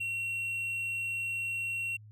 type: tone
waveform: triangle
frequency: 2732 Hz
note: F7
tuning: 39 cents flat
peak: -30 dBFS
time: 0-1.97 s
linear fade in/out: 10 ms
effects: added 106 Hz sine -49 dBFS peak until 2.11 s